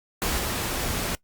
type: noise with level steps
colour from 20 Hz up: pink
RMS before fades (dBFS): -26 / -28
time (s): 0.22-1.15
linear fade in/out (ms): 0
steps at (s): 0.38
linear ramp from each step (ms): 20
effects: noise-tail reverb RT60 0.1 s tail -21 dB re dry + Opus 48 kbps